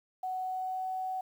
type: tone with pitch glide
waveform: sine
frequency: 745 to 750.2 Hz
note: F#5 to F#5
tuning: +12 to +24 cents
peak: -32 dBFS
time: 0.23-1.21 s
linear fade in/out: 5 ms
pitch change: +12 cents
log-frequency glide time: 0.44-0.88 s
effects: 10-bit

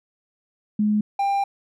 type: tone pair in turn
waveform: sine / triangle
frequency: 210.7 / 795.5 Hz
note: G#3 / G5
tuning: +25 / +25 cents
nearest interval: octave + major seventh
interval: 2300 cents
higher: second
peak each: -17 dBFS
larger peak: neither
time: 0.79-1.01 / 1.19-1.44 s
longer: second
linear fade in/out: 5 ms
effects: none

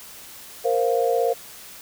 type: chord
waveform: sine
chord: Bb suspended second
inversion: none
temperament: equal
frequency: 466.2 / 523.3 / 698.5 Hz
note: Bb4 / C5 / F5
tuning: 0 / 0 / 0 cents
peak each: -21 / -23 / -24 dBFS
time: 0.64-1.34 s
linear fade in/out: 20 ms
effects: white hiss -42 dBFS RMS until 1.81 s

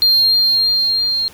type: tone with level ramp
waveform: sine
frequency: 4201 Hz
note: C8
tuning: 6 cents sharp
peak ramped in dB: -6 to -15 dBFS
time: 0.02-1.28 s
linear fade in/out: 0 ms
effects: tanh soft clip ceiling -8 dBFS + pink hiss -42 dBFS RMS until 1.33 s

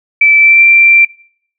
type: tone with pitch glide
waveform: sine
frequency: 2320 to 2355 Hz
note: D7 to D7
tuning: -22 to +4 cents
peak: -3 dBFS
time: 0.21-1.05 s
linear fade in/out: 5 ms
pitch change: +26 cents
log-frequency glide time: 0.38-0.63 s
effects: noise-tail reverb RT60 0.6 s tail -22 dB re dry

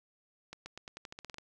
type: accelerating click train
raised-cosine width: 0.2 ms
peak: -27 dBFS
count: 12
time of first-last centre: 0.53-1.384 s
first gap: 130 ms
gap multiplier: 0.89
effects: none

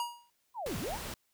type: tone with exponential decay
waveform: square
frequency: 953 Hz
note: A#5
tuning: 38 cents sharp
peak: -30 dBFS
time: 0-0.3 s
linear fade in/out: 1 ms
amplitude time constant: 64 ms
type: linear two-way sweep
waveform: sine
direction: down then up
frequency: 1046.5 to 68.8 to 1046.5 Hz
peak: -35 dBFS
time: 0.54-0.99 s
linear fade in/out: 50 ms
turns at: 0.78 s
type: noise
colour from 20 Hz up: pink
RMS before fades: -41 dBFS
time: 0.66-1.14 s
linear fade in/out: 2 ms
effects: white hiss -75 dBFS RMS until 1.33 s

